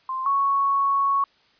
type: tone pair in turn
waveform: sine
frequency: 1046.5 / 1108.7 Hz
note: C6 / C#6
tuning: 0 / 0 cents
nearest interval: minor second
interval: 100 cents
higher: second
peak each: -25 / -18 dBFS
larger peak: second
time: 0.09-0.26 / 0.26-1.24 s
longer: second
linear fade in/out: 2 ms
effects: white hiss -60 dBFS RMS until 1.59 s + resampled to 11025 Hz